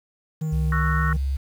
triangle tone with vibrato, 156.3 Hz, D#3, 8 cents sharp, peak -21 dBFS, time 0.41-1.17 s, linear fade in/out 10 ms, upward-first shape sine, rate 7 Hz, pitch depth 10 cents each way
sine tone with pitch glide, 66.5 to 68.13 Hz, C2 to C#2, +29 to -29 cents, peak -21 dBFS, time 0.52-1.37 s, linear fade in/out 10 ms, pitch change +42 cents, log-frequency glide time 0.69-1.23 s
sine chord, F# dominant seventh, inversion second, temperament just, 1110 / 1332 / 1480 / 1850 Hz, C#6 / E6 / F#6 / A#6, +2 / +18 / 0 / -14 cents, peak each -29 dBFS, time 0.72-1.13 s, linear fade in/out 2 ms
effects tanh soft clip ceiling -7 dBFS + 8-bit

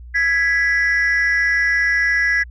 sine tone pair together, 1661.2 / 1975.5 Hz, G#6 / B6, 0 / 0 cents, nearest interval minor third, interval 300 cents, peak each -15 dBFS, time 0.14-2.44 s, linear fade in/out 20 ms, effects tanh soft clip ceiling -11 dBFS + added 60 Hz sine -34 dBFS peak until 2.5 s

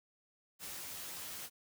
white noise with comb filter, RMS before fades -45 dBFS, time 0.59-1.5 s, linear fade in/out 50 ms, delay 12 ms, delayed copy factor +0.55, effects none

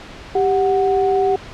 sine tone pair together, 392 / 740 Hz, G4 / F#5, 0 / 0 cents, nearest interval major seventh, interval 1100 cents, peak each -15 / -18 dBFS, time 0.35-1.36 s, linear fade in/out 5 ms, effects pink hiss -36 dBFS RMS until 1.53 s + low-pass 4000 Hz 12 dB/octave

